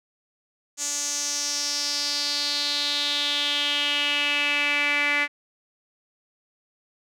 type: tone with band-pass filter sweep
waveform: sawtooth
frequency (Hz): 290.1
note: D4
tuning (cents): -21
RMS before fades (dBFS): -25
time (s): 0.77-5.28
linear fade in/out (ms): 50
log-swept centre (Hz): 6900 to 2100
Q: 4.7
effects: none